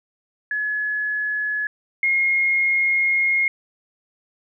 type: tone pair in turn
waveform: sine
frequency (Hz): 1700 / 2147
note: G#6 / C7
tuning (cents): +40 / +44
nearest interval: major third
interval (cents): 404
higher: second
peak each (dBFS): -21 / -16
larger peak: second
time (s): 0.51-1.67 / 2.03-3.48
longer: second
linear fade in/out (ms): 2
effects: none